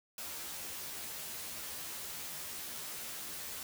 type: noise with comb filter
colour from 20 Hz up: white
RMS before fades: -43 dBFS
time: 0.18-3.63 s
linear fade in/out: 2 ms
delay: 13 ms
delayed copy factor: +0.9
effects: none